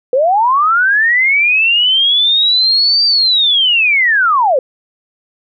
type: linear two-way sweep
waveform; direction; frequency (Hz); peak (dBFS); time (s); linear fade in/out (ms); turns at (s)
sine; up then down; 485.5 to 4705 to 485.5; -8; 0.13-4.59; 2; 3.05
effects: none